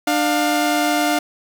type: tone pair together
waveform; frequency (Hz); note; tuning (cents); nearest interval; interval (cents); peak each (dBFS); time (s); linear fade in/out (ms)
sawtooth; 298.6 / 707; D4 / F5; +29 / +21; octave + minor third; 1492; -15; 0.07-1.19; 5
effects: none